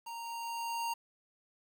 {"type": "tone with level ramp", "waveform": "square", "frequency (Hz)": 928, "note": "A#5", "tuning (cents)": -8, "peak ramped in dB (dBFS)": [-42, -33], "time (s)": [0.06, 0.94], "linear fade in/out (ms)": 10, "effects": ["10-bit"]}